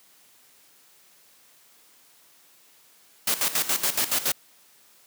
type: noise with tremolo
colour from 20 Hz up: white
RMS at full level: -23 dBFS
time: 3.27-4.32 s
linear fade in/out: 5 ms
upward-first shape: square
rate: 7.1 Hz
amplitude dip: 75%
effects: white hiss -57 dBFS RMS until 5.06 s + high-pass 150 Hz 12 dB/octave